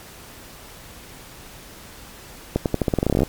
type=accelerating click train; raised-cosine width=2 ms; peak=-5 dBFS; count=17; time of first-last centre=2.56-3.233 s; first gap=98 ms; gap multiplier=0.87; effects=pink hiss -42 dBFS RMS until 3.28 s + MP3 96 kbps